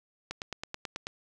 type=click train; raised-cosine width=0.2 ms; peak=-18 dBFS; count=8; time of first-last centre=0.31-1.069 s; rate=9.22 Hz; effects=none